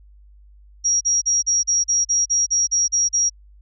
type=tone bursts; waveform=sine; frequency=5670 Hz; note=F8; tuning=25 cents sharp; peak=-15 dBFS; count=12; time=0.84-3.298 s; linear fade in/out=20 ms; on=170 ms; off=38 ms; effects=added 50 Hz sine -45 dBFS peak until 3.61 s